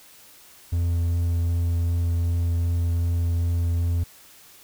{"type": "tone with vibrato", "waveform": "triangle", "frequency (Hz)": 85.3, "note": "F2", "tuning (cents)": -40, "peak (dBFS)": -18, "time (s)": [0.72, 4.04], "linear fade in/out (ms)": 10, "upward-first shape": "triangle", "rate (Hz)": 2.6, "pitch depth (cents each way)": 10, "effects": ["white hiss -50 dBFS RMS until 4.63 s"]}